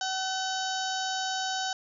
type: harmonic tone with a mistuned harmonic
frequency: 758 Hz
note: F#5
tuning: 42 cents sharp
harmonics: 1 / 2 / 4 / 5 / 6 / 7 / 8 / 9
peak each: -32 / -35 / -38 / -39 / -40 / -40 / -41 / -42 dBFS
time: 0.01-1.73 s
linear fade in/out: 2 ms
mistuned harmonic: 7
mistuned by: +23 cents
effects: none